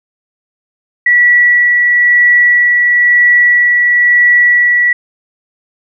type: tone with tremolo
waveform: sine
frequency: 1944 Hz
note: B6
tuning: 28 cents flat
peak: -4 dBFS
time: 1.06-4.93 s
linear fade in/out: 5 ms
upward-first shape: sine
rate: 1 Hz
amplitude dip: 25%
effects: none